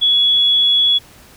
sine tone, 3376 Hz, G#7, 28 cents sharp, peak -10 dBFS, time 0.01-0.99 s, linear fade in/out 20 ms, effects pink hiss -44 dBFS RMS until 1.36 s

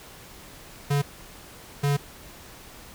square tone bursts at uneven times, 142.7 Hz, D3, 49 cents flat, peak -21 dBFS, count 2, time 0.9-1.02 / 1.83-1.97 s, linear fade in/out 10 ms, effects pink hiss -46 dBFS RMS until 2.94 s

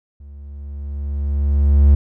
triangle tone with level ramp, 71.1 Hz, C#2, 45 cents sharp, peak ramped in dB -34 to -4 dBFS, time 0.2-1.95 s, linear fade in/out 5 ms, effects none

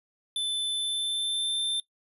square tone with pitch glide, 3520 to 3567 Hz, A7 to A7, 0 to +23 cents, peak -27 dBFS, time 0.36-1.8 s, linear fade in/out 2 ms, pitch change +23 cents, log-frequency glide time 0.74-1.59 s, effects noise-tail reverb RT60 0.1 s tail -19 dB re dry + resampled to 32000 Hz

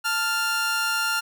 sawtooth tone pair together, 881.6 / 1396.9 Hz, A5 / F6, +3 / 0 cents, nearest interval minor sixth, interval 797 cents, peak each -28 / -19 dBFS, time 0.04-1.21 s, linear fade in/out 20 ms, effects none

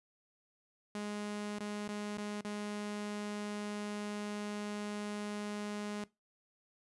sawtooth tone with dropouts, 207.7 Hz, G#3, in tune, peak -34 dBFS, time 0.95-6.04 s, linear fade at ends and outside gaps 2 ms, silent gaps 1.587-1.605 / 1.878-1.889 / 2.172-2.18 / 2.411-2.448 s, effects noise-tail reverb RT60 0.2 s tail -19 dB re dry + resampled to 24000 Hz

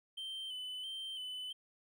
triangle tone with vibrato, 3070 Hz, G7, 37 cents flat, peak -39 dBFS, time 0.17-1.53 s, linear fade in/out 10 ms, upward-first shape square, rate 1.5 Hz, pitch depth 34 cents each way, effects none

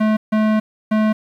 square tone bursts at uneven times, 216 Hz, A3, 32 cents flat, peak -14 dBFS, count 3, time 0-0.17 / 0.32-0.6 / 0.91-1.13 s, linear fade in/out 10 ms, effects low-pass 2000 Hz 12 dB/octave + 8-bit

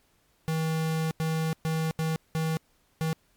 square tone bursts at uneven times, 160 Hz, D#3, 49 cents sharp, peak -26 dBFS, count 6, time 0.48-1.11 / 1.2-1.53 / 1.65-1.91 / 1.99-2.16 / 2.35-2.57 / 3.01-3.13 s, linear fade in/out 0 ms, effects pink hiss -67 dBFS RMS until 3.36 s + MP3 96 kbps

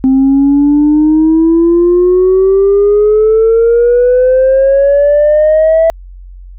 sine exponential sweep, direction up, 261.6 to 659.3 Hz, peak -3 dBFS, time 0.04-5.9 s, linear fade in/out 0 ms, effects tanh soft clip ceiling -2 dBFS + added 45 Hz sine -28 dBFS peak until 6.58 s

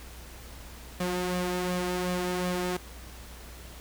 sawtooth tone with flanger, 180 Hz, F#3, 47 cents flat, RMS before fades -30 dBFS, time 1-2.77 s, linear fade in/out 5 ms, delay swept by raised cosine 1.7 to 3.3 ms, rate 2.7 Hz, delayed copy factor +0.55, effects added 60 Hz sine -45 dBFS peak until 3.8 s + pink hiss -48 dBFS RMS until 3.8 s

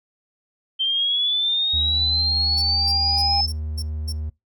sine exponential sweep, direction up, 3129 to 5274 Hz, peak -18 dBFS, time 0.79-3.47 s, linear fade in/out 20 ms
triangle tone with exponential growth, 802 Hz, G5, 39 cents sharp, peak -19 dBFS, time 1.29-3.41 s, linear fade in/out 5 ms, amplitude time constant 460 ms
triangle tone with pitch glide, 77.78 to 76.8 Hz, D#2 to D#2, 0 to -22 cents, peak -23 dBFS, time 1.73-4.3 s, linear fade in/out 10 ms, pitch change -22 cents, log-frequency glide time 2.71-3.85 s
sawtooth tone bursts, 5430 Hz, F8, 50 cents flat, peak -26 dBFS, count 6, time 2.57-4.126 s, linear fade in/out 10 ms, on 51 ms, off 250 ms
effects noise-tail reverb RT60 0.2 s tail -22 dB re dry

